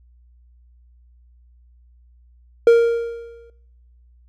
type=tone with exponential decay; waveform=triangle; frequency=466.2 Hz; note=A#4; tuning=in tune; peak=-4 dBFS; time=2.67-3.5 s; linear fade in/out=2 ms; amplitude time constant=180 ms; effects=noise-tail reverb RT60 1.0 s tail -20 dB re dry + added 60 Hz sine -49 dBFS peak until 4.28 s